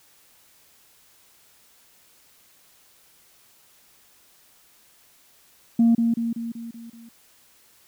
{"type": "tone with echo", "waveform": "sine", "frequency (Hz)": 231.4, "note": "A#3", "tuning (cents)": -13, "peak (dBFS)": -12, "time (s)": [5.79, 5.95], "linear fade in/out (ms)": 5, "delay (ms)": 190, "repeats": 6, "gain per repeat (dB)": -5, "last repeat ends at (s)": 7.09, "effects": ["tanh soft clip ceiling -11 dBFS", "white hiss -57 dBFS RMS until 7.87 s"]}